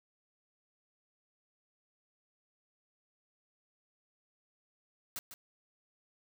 white noise with echo, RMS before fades -40 dBFS, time 5.16-5.19 s, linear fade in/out 0 ms, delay 150 ms, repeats 1, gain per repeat -9 dB, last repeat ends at 5.34 s, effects none

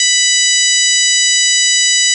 harmonic tone with a mistuned harmonic, 990 Hz, B5, 4 cents sharp, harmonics 2 / 3 / 4 / 5 / 6 / 7 / 8, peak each -17 / -17 / -17 / -17 / -17 / -17 / -17 dBFS, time 0-2.14 s, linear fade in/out 2 ms, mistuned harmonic 4, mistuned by -21 cents, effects none

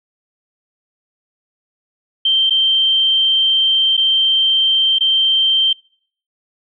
sine tone with dropouts, 3136 Hz, G7, in tune, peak -11 dBFS, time 2.25-5.73 s, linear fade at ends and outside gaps 5 ms, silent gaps 2.497-2.506 / 3.968-3.976 / 4.986-5.007 s, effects noise-tail reverb RT60 0.6 s tail -26 dB re dry

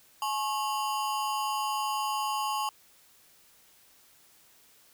square ring-modulated tone, 969 Hz, B5, 33 cents flat, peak -26 dBFS, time 0.22-2.69 s, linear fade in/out 2 ms, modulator 120 Hz, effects white hiss -60 dBFS RMS until 4.93 s

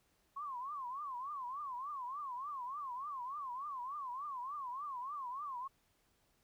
sine tone with vibrato, 1077 Hz, C6, 50 cents sharp, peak -40 dBFS, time 0.36-5.68 s, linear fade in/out 10 ms, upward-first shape triangle, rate 3.4 Hz, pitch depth 220 cents each way, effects pink hiss -75 dBFS RMS until 6.43 s

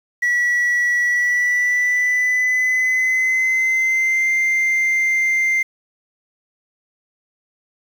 sine tone with pitch glide, 1940 to 2091 Hz, B6 to C7, -31 to -2 cents, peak -12 dBFS, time 0.22-5.63 s, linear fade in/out 10 ms, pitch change +129 cents, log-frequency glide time 1.02-4.31 s, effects tanh soft clip ceiling -14 dBFS + 7-bit

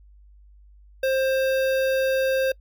square tone with notch filter, 529 Hz, C5, 19 cents sharp, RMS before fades -22 dBFS, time 1.03-2.52 s, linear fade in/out 5 ms, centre 7700 Hz, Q 0.78, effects noise-tail reverb RT60 0.1 s tail -26 dB re dry + added 50 Hz sine -48 dBFS peak until 2.6 s

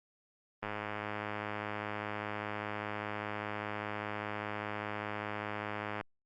click train, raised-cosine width 0.5 ms, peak -22 dBFS, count 566, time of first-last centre 0.63-6.011 s, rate 105 Hz, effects Opus 32 kbps

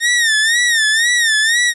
sawtooth tone with vibrato, 1831 Hz, A#6, 32 cents flat, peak -8 dBFS, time 0-1.74 s, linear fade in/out 50 ms, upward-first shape sine, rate 2 Hz, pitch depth 110 cents each way, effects resampled to 24000 Hz + 8-bit

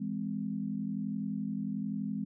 sine chord, E augmented, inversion none, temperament just, 164.81 / 206 / 257.5 Hz, E3 / G#3 / B#3, 0 / -14 / -28 cents, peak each -40 / -34 / -38 dBFS, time 0-2.25 s, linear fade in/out 10 ms, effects none

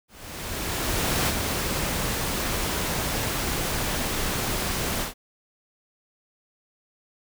pink noise with ADSR envelope, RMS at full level -23 dBFS, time 0.08-5.14 s, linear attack 1200 ms, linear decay 37 ms, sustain -4 dB, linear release 120 ms, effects none

